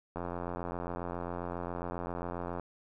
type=click train; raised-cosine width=1 ms; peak=-23 dBFS; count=214; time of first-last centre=0.16-2.597 s; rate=87.4 Hz; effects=none